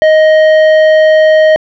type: tone with tanh clipping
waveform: sine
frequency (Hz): 625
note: D#5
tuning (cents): +8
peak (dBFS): -5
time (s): 0.02-1.56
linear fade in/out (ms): 0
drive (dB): 14
effects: low-pass 3000 Hz 12 dB/octave